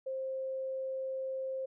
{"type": "tone", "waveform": "sine", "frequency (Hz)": 528, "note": "C5", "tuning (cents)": 16, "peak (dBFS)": -34, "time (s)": [0.06, 1.66], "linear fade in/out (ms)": 10, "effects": []}